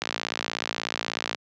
click train, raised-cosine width 0.2 ms, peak -8 dBFS, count 76, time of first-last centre 0.02-1.347 s, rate 56.5 Hz, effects high-pass 150 Hz 12 dB/octave + low-pass 6000 Hz 12 dB/octave

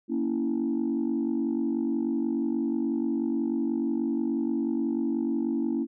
sine chord, A# diminished, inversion none, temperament equal with one note detuned, 233.1 / 279.3 / 329.6 Hz, A#3 / C#4 / E4, 0 / +13 / 0 cents, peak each -28 dBFS, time 0.08-5.87 s, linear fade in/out 50 ms, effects tanh soft clip ceiling -19 dBFS

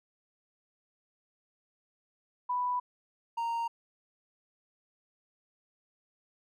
sine / triangle tone pair in turn, 989 / 927.8 Hz, B5 / A#5, +2 / -8 cents, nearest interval minor second, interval 110 cents, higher first, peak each -28 dBFS, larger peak neither, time 2.49-2.8 / 3.37-3.68 s, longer neither, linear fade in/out 10 ms, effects none

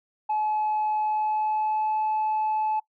sine tone with pitch glide, 855 to 863.4 Hz, A5 to A5, -50 to -33 cents, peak -21 dBFS, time 0.29-2.8 s, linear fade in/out 10 ms, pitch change +17 cents, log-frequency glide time 1-1.98 s, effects noise-tail reverb RT60 0.1 s tail -22 dB re dry + tanh soft clip ceiling -20 dBFS

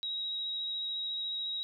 sine tone with vibrato, 3824 Hz, A#7, 43 cents sharp, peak -33 dBFS, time 0.03-1.63 s, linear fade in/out 0 ms, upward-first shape square, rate 14 Hz, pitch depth 11 cents each way, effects none

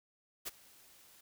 white noise with ADSR envelope, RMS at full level -38 dBFS, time 0.45-1.21 s, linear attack 24 ms, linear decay 24 ms, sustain -23 dB, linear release 6 ms, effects none

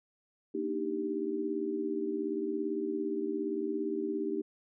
sine chord, Eb major seventh, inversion second, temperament equal, 233.1 / 293.7 / 311.1 / 392 Hz, Bb3 / D4 / Eb4 / G4, 0 / 0 / 0 / 0 cents, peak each -40 / -40 / -35 / -34 dBFS, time 0.54-4.42 s, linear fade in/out 10 ms, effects none

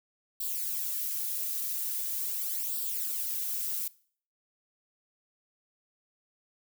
violet noise with flanger, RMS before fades -33 dBFS, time 0.4-3.88 s, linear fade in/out 5 ms, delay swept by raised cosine 0.23 to 3.53 ms, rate 0.42 Hz, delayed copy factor +0.65, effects noise-tail reverb RT60 0.5 s tail -21 dB re dry

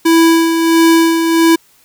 square tone with tremolo, 329.6 Hz, E4, in tune, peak -6 dBFS, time 0.05-1.56 s, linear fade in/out 10 ms, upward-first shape sine, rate 1.5 Hz, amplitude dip 50%, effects white hiss -50 dBFS RMS until 1.84 s

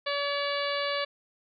harmonic tone with a mistuned harmonic, 570 Hz, C#5, 48 cents sharp, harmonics 1 / 2 / 3 / 4 / 5 / 6 / 7 / 8, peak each -31 / -34 / -36 / -37 / -38 / -39 / -39 / -40 dBFS, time 0.06-1.05 s, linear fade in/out 10 ms, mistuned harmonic 6, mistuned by +23 cents, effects none

